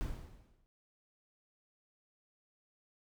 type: noise with exponential decay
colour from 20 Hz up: brown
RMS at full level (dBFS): -35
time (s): 0.01-0.66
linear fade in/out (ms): 0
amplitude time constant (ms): 140
effects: none